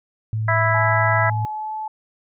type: tone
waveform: sine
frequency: 109.6 Hz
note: A2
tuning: 6 cents flat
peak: -20 dBFS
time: 0.33-1.45 s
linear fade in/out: 0 ms
type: harmonic tone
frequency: 329.6 Hz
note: E4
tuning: in tune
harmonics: 2 / 3 / 4 / 5 / 6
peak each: -23 / -23 / -23 / -23 / -23 dBFS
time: 0.48-1.3 s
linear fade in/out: 5 ms
type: tone with pitch glide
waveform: sine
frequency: 852 to 865.9 Hz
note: G#5 to A5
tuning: +44 to -28 cents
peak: -25 dBFS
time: 0.74-1.88 s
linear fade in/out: 5 ms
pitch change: +28 cents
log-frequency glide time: 1.42-1.73 s
effects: none

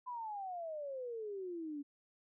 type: exponential sweep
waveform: sine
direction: down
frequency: 1015 to 280.1 Hz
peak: -40 dBFS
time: 0.06-1.83 s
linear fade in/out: 20 ms
effects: none

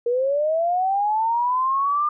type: linear sweep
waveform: sine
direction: up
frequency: 467.7 to 1207 Hz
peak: -18 dBFS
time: 0.06-2.09 s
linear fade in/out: 5 ms
effects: none

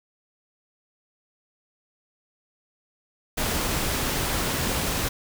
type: noise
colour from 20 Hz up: pink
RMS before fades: -26 dBFS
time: 3.37-5.09 s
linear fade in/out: 10 ms
effects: none

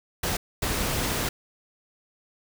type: noise bursts at uneven times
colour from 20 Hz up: pink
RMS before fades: -27 dBFS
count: 2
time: 0.23-0.37 / 0.62-1.29 s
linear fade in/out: 5 ms
effects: none

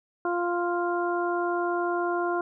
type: harmonic tone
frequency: 349.2 Hz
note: F4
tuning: in tune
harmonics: 1 / 2 / 3 / 4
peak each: -27 / -30 / -32 / -33 dBFS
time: 0.25-2.41 s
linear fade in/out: 2 ms
effects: none

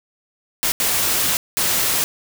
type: noise bursts at uneven times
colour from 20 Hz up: white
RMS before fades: -19 dBFS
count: 3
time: 0.63-0.72 / 0.8-1.37 / 1.57-2.04 s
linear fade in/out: 0 ms
effects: none

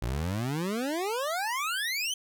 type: exponential sweep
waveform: 25% pulse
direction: up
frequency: 55 to 3151 Hz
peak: -25 dBFS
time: 0.02-2.14 s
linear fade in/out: 5 ms
effects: none

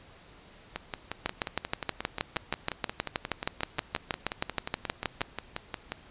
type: two click trains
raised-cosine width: 0.3 ms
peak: -11 / -16 dBFS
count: 26 / 30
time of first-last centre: 1.26-5.216 / 0.76-5.92 s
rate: 6.32 / 5.62 Hz
effects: pink hiss -54 dBFS RMS until 6.1 s + resampled to 8000 Hz

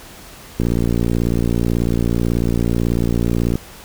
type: click train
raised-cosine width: 3 ms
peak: -5 dBFS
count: 173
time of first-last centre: 0.6-3.555 s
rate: 58.2 Hz
effects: pink hiss -39 dBFS RMS until 3.84 s

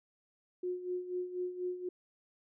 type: tone with tremolo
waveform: sine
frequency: 361.3 Hz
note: F#4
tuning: 41 cents flat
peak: -32 dBFS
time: 0.63-1.89 s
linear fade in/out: 5 ms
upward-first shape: sine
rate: 4.1 Hz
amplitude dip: 70%
effects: none

